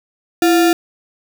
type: tone with sample-and-hold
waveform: sine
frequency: 336 Hz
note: E4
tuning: 33 cents sharp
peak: -9 dBFS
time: 0.42-0.73 s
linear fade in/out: 2 ms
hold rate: 1050 Hz
effects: none